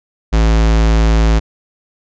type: tone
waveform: square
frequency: 55 Hz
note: A1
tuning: in tune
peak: -9 dBFS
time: 0.32-1.4 s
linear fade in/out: 20 ms
effects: resampled to 16000 Hz